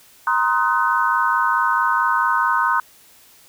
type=chord; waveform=sine; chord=C half-diminished seventh; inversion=third; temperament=just; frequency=941.9 / 1046.5 / 1255.8 / 1507 Hz; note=Bb5 / C6 / Eb6 / Gb6; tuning=+18 / 0 / +16 / +31 cents; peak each=-21 dBFS; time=0.27-2.8 s; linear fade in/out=2 ms; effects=white hiss -50 dBFS RMS until 3.48 s